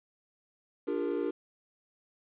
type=chord; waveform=triangle; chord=G minor seventh; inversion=second; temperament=equal with one note detuned; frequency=293.7 / 349.2 / 402.3 / 466.2 Hz; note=D4 / F4 / G4 / Bb4; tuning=0 / 0 / +45 / 0 cents; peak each=-33 dBFS; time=0.87-1.31 s; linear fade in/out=10 ms; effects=resampled to 8000 Hz + 10-bit